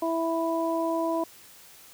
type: harmonic tone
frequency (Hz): 329.6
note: E4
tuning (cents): 0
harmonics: 1 / 2 / 3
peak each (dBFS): -28 / -28 / -31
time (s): 0.02-1.24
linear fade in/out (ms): 5
effects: white hiss -51 dBFS RMS until 1.93 s